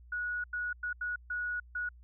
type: tone bursts at uneven times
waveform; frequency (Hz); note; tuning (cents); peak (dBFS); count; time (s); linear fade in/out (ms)
sine; 1460; F#6; -24; -32; 6; 0.12-0.44 / 0.53-0.73 / 0.83-0.93 / 1.01-1.16 / 1.3-1.6 / 1.75-1.89; 5
effects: added 60 Hz sine -52 dBFS peak until 2.03 s